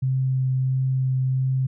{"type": "tone with vibrato", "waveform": "sine", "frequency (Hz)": 130.81, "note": "C3", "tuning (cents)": 0, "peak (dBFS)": -19, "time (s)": [0.02, 1.67], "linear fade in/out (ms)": 10, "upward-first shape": "triangle", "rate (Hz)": 1.5, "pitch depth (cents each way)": 10, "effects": []}